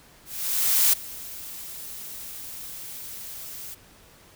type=noise with ADSR envelope; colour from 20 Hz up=blue; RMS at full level=-18 dBFS; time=0.25-3.75 s; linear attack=680 ms; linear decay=8 ms; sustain=-20 dB; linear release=16 ms; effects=pink hiss -53 dBFS RMS until 4.35 s